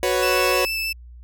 sawtooth chord, F# suspended fourth, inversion none, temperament equal, 370 / 493.9 / 554.4 Hz, F#4 / B4 / C#5, 0 / 0 / 0 cents, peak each -19 dBFS, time 0.03-0.65 s, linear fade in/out 0 ms
30% pulse tone with vibrato, 2637 Hz, E7, in tune, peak -20 dBFS, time 0.22-0.93 s, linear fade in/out 10 ms, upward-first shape sine, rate 6.4 Hz, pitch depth 9 cents each way
effects added 60 Hz sine -39 dBFS peak until 1.23 s

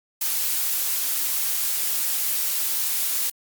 blue noise, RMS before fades -24 dBFS, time 0.21-3.3 s, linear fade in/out 5 ms, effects Opus 48 kbps

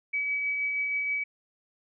sine tone with tremolo, 2281 Hz, C#7, 49 cents sharp, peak -25 dBFS, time 0.13-1.24 s, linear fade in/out 10 ms, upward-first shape triangle, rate 6.3 Hz, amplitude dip 30%, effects none

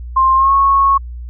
sine tone with pitch glide, 1056 to 1100.2 Hz, C6 to C#6, +16 to -13 cents, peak -8 dBFS, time 0.16-0.98 s, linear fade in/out 10 ms, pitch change +71 cents, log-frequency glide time 0.35-0.53 s, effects added 60 Hz sine -25 dBFS peak until 1.29 s

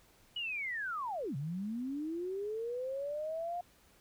sine linear two-way sweep, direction down then up, 2960 to 130.81 to 713 Hz, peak -35 dBFS, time 0.36-3.61 s, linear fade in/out 5 ms, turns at 1.36 s, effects pink hiss -65 dBFS RMS until 4 s

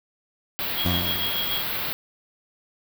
white band-stop noise, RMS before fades -28 dBFS, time 0.59-1.93 s, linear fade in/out 0 ms, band 4500 to 13000 Hz, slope 48 dB/octave
sine tone with tremolo, 3289 Hz, G#7, 18 cents flat, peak -24 dBFS, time 0.77-1.63 s, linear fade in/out 10 ms, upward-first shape triangle, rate 6.8 Hz, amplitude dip 65%
20% pulse tone with exponential decay, 88.1 Hz, F2, 16 cents sharp, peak -16 dBFS, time 0.85-1.68 s, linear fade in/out 5 ms, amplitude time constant 180 ms
effects none

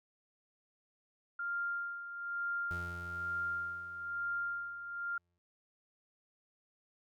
sine tone with tremolo, 1396.9 Hz, F6, in tune, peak -33 dBFS, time 1.39-5.18 s, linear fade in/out 5 ms, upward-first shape sine, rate 1.1 Hz, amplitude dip 65%
35% pulse tone with exponential decay, 87.31 Hz, F2, in tune, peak -39 dBFS, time 2.71-5.38 s, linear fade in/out 0 ms, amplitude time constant 580 ms
effects none

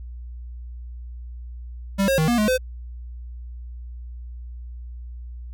square tone with pitch steps, 196.2 / 540 / 157.6 / 239 / 211.9 / 512 Hz, G3 / C#5 / D#3 / A#3 / G#3 / C5, +2 / -45 / +23 / +43 / +35 / -38 cents, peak -18 dBFS, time 1.98-2.58 s, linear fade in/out 20 ms, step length 100 ms, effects added 60 Hz sine -33 dBFS peak until 5.53 s

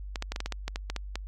clicks, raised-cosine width 0.2 ms, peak -15 dBFS, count 12, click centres 0.158 / 0.224 / 0.32 / 0.361 / 0.404 / 0.46 / 0.523 / 0.68 / 0.759 / 0.9 / 0.963 / 1.156 s, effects added 49 Hz sine -36 dBFS peak until 1.27 s + MP3 64 kbps

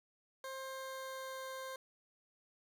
20% pulse tone with pitch glide, 530 to 526 Hz, C5 to C5, +22 to +9 cents, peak -38 dBFS, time 0.44-1.76 s, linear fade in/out 2 ms, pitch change -13 cents, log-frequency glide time 0.57-1.47 s, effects none

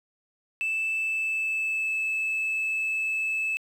sine tone with pitch glide, 2637 to 2614 Hz, E7 to E7, 0 to -15 cents, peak -23 dBFS, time 0.61-3.57 s, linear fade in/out 0 ms, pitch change -15 cents, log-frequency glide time 0.95-1.95 s, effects tanh soft clip ceiling -23 dBFS + 9-bit

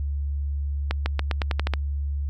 accelerating click train, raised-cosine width 0.3 ms, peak -9 dBFS, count 9, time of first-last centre 0.91-1.737 s, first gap 150 ms, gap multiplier 0.89, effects added 71 Hz sine -24 dBFS peak until 2.29 s

